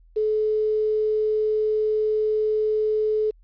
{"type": "tone with quantisation", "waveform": "sine", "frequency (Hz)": 430, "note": "A4", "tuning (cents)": -40, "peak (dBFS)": -19, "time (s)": [0.16, 3.31], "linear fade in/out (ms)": 10, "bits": 8, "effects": ["added 41 Hz sine -50 dBFS peak until 3.43 s", "resampled to 11025 Hz"]}